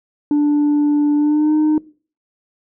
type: tone with pitch glide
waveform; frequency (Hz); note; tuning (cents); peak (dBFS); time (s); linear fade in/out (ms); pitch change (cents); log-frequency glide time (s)
sine; 293.7 to 306.7; D4 to D#4; 0 to -25; -9; 0.31-1.78; 2; +75; 1.16-1.53
effects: noise-tail reverb RT60 0.4 s tail -22 dB re dry + tanh soft clip ceiling -11 dBFS